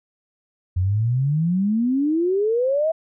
sine exponential sweep, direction up, 87.31 to 659.3 Hz, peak -17 dBFS, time 0.76-2.92 s, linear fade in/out 10 ms, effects none

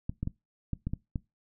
clicks, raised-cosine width 5 ms, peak -19 dBFS, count 7, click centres 0.095 / 0.23 / 0.274 / 0.733 / 0.87 / 0.935 / 1.158 s, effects noise-tail reverb RT60 0.2 s tail -21 dB re dry

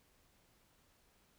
silence, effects pink hiss -71 dBFS RMS until 1.38 s

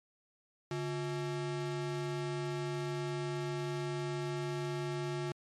square ring-modulated tone, 249.1 Hz, B3, 15 cents sharp, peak -32 dBFS, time 0.71-5.32 s, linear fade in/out 2 ms, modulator 106 Hz, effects low-pass 7000 Hz 12 dB/octave + MP3 64 kbps

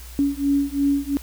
sine beating tone pair, 280 / 282.9 Hz, C#4 / C#4, +18 / +35 cents, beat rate 2.9 Hz, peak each -21 / -21 dBFS, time 0.19-1.17 s, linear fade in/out 0 ms, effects added 60 Hz sine -37 dBFS peak until 1.22 s + white hiss -44 dBFS RMS until 1.22 s

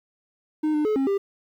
triangle tone with pitch steps, 307.6 / 301.2 / 428.2 / 270 / 396.6 Hz, D#4 / D4 / A4 / C#4 / G4, -20 / +44 / -47 / -45 / +20 cents, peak -18 dBFS, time 0.63-1.18 s, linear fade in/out 10 ms, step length 110 ms, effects 10-bit

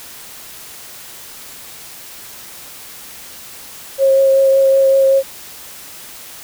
sine tone with vibrato, 540 Hz, C#5, 45 cents flat, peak -8 dBFS, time 3.98-5.23 s, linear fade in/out 50 ms, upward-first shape triangle, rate 5.3 Hz, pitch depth 13 cents each way, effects white hiss -35 dBFS RMS until 6.43 s

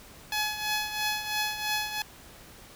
10% pulse tone with tremolo, 848 Hz, G#5, 36 cents sharp, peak -17 dBFS, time 0.32-2.02 s, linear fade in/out 2 ms, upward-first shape triangle, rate 3 Hz, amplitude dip 70%, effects pink hiss -50 dBFS RMS until 2.75 s

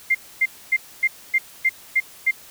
sine tone bursts, 2100 Hz, C7, 6 cents sharp, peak -14 dBFS, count 8, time 0.1-2.312 s, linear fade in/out 10 ms, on 49 ms, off 260 ms, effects white hiss -45 dBFS RMS until 2.5 s

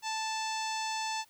harmonic tone, 880 Hz, A5, in tune, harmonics 1 / 2 / 3 / 4 / 5 / 6 / 7 / 8 / 9, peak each -34 / -43 / -41 / -44 / -43 / -44 / -44 / -49 / -49 dBFS, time 0.02-1.25 s, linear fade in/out 50 ms, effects white hiss -64 dBFS RMS until 1.29 s

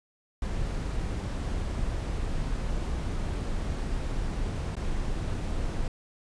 brown noise with dropouts, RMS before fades -30 dBFS, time 0.42-5.88 s, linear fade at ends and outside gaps 2 ms, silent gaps 4.754-4.766 s, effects resampled to 22050 Hz

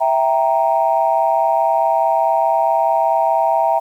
sine chord, E diminished, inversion none, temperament equal, 659.3 / 784 / 932.3 Hz, E5 / G5 / Bb5, 0 / 0 / 0 cents, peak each -16 / -17 / -17 dBFS, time 0-3.8 s, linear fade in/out 20 ms, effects tanh soft clip ceiling -3 dBFS + 8-bit

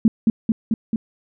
sine tone with echo, 223.3 Hz, A3, 26 cents sharp, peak -9 dBFS, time 0.05-0.08 s, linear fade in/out 2 ms, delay 220 ms, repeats 4, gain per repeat -2 dB, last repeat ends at 0.96 s, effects none

